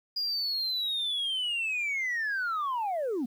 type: linear sweep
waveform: sine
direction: down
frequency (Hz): 4888 to 220.8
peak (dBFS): -26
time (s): 0.16-3.26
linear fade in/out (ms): 10
effects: tanh soft clip ceiling -26 dBFS + 10-bit

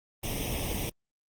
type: noise with comb filter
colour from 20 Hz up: pink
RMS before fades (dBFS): -32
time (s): 0.23-0.9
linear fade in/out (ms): 10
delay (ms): 0.34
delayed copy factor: +0.95
effects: Opus 24 kbps

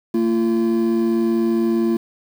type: tone pair together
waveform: triangle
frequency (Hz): 226.7 / 342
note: A#3 / F4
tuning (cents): -48 / -36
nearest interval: perfect fifth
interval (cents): 712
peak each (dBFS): -16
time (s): 0.14-1.97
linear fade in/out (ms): 5
effects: tanh soft clip ceiling -6 dBFS + 7-bit

